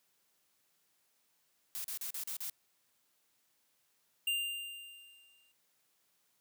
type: noise bursts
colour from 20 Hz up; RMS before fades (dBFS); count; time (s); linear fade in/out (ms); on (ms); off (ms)
blue; -40; 6; 1.75-2.498; 0; 93; 38
type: tone with exponential decay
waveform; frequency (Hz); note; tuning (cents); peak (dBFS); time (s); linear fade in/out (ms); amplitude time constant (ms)
square; 2794; F7; 0; -30; 4.27-5.52; 5; 270
effects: white hiss -75 dBFS RMS until 6.4 s + high-pass 100 Hz 12 dB/octave